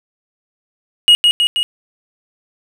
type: tone with echo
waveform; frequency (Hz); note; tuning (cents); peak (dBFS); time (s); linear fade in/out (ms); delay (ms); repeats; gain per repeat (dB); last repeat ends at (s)
triangle; 2884; F#7; -45; -3; 1.08-1.15; 0; 160; 3; -3; 1.63
effects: none